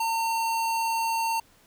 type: tone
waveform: square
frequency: 909 Hz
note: A#5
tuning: 44 cents flat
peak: -25 dBFS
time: 0-1.4 s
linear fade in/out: 5 ms
effects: pink hiss -59 dBFS RMS until 1.66 s

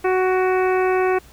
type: harmonic tone with a mistuned harmonic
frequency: 371.6 Hz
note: F#4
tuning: 7 cents sharp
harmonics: 1 / 2 / 3 / 4 / 5 / 6 / 7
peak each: -17 / -23 / -27 / -29 / -31 / -33 / -34 dBFS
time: 0.04-1.19 s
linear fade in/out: 10 ms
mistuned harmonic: 6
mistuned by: +23 cents
effects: added 60 Hz sine -49 dBFS peak until 1.32 s + pink hiss -49 dBFS RMS until 1.32 s

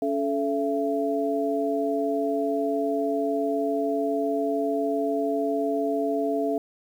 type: tone cluster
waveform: sine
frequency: 281.6 / 434.4 / 673 Hz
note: C#4 / A4 / E5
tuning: +27 / -22 / +36 cents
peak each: -27 dBFS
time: 0.02-6.58 s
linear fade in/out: 2 ms
effects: 9-bit

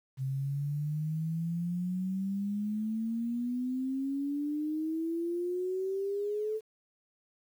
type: exponential sweep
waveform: sine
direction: up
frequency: 131.2 to 439 Hz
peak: -30 dBFS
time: 0.17-6.61 s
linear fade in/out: 50 ms
effects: 10-bit

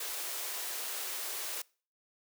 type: high-pass noise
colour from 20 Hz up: white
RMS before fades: -38 dBFS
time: 0-1.62 s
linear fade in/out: 5 ms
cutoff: 340 Hz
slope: 48 dB/octave
effects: noise-tail reverb RT60 0.4 s tail -24 dB re dry

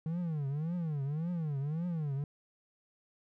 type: tone with vibrato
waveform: triangle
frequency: 155.56 Hz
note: D#3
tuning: in tune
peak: -30 dBFS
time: 0.06-2.24 s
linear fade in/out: 2 ms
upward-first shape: triangle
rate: 1.8 Hz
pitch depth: 260 cents each way
effects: none

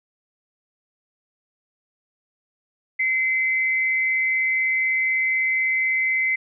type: tone pair together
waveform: sine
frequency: 2060 / 2284 Hz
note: C7 / D7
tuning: -28 / -49 cents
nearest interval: major second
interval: 179 cents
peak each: -19 / -28 dBFS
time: 2.99-6.36 s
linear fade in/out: 10 ms
effects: none

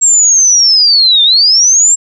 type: linear two-way sweep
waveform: sine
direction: down then up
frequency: 7580 to 3549 to 7580 Hz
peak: -4 dBFS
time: 0.01-1.96 s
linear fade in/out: 20 ms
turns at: 1.23 s
effects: none

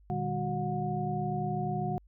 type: tone cluster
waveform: sine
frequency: 120.5 / 152.4 / 200.7 / 368.5 / 724 Hz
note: B2 / D#3 / G3 / F#4 / F#5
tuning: -42 / -36 / +41 / -7 / -38 cents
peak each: -38 / -34 / -36 / -38 / -34 dBFS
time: 0.1-1.98 s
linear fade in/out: 0 ms
effects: added 50 Hz sine -56 dBFS peak until 2.07 s

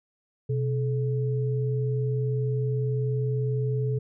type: tone pair together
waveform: sine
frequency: 127.72 / 429.6 Hz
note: C3 / A4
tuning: -41 / -41 cents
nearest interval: octave + major sixth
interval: 2100 cents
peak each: -24 / -31 dBFS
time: 0.49-3.99 s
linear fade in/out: 10 ms
effects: none

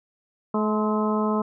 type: harmonic tone with a mistuned harmonic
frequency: 214.3 Hz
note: A3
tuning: 45 cents flat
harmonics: 1 / 2 / 3 / 4 / 5 / 6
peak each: -23 / -27 / -31 / -33 / -29 / -33 dBFS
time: 0.54-1.42 s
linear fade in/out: 5 ms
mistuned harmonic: 5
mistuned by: -45 cents
effects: none

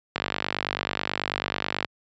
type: click train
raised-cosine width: 0.3 ms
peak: -8 dBFS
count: 84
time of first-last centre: 0.16-1.847 s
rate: 49.2 Hz
effects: high-pass 80 Hz 12 dB/octave + resampled to 16000 Hz

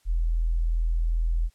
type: tone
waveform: sine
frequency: 41.29 Hz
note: E1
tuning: 4 cents sharp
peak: -21 dBFS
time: 0.05-1.5 s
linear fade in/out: 50 ms
effects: white hiss -66 dBFS RMS until 1.54 s + low-pass 10000 Hz 12 dB/octave

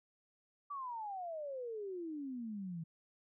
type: exponential sweep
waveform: sine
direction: down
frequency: 1173 to 158.7 Hz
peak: -40 dBFS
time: 0.7-2.84 s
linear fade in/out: 10 ms
effects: none

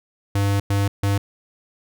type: tone bursts at uneven times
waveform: square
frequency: 100 Hz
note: G2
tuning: 35 cents sharp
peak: -18 dBFS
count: 3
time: 0.35-0.6 / 0.7-0.88 / 1.03-1.18 s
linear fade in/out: 5 ms
effects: none

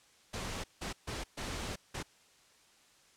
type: noise bursts at uneven times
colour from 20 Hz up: pink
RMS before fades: -39 dBFS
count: 5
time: 0.33-0.64 / 0.81-0.93 / 1.07-1.24 / 1.37-1.76 / 1.94-2.03 s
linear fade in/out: 10 ms
effects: white hiss -64 dBFS RMS until 3.16 s + low-pass 8000 Hz 12 dB/octave

